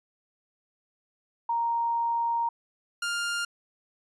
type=tone pair in turn; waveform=sine / sawtooth; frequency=932.3 / 1403.3 Hz; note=A#5 / F6; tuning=0 / +8 cents; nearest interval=perfect fifth; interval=708 cents; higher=second; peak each=-24 dBFS; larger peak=neither; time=1.49-2.49 / 3.02-3.45 s; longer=first; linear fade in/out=5 ms; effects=resampled to 24000 Hz